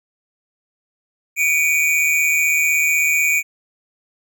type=tone pair together; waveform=square; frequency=2283 / 2439 Hz; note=D7 / D#7; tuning=-50 / -35 cents; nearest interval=minor second; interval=115 cents; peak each=-18 dBFS; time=1.36-3.43 s; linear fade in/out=50 ms; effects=none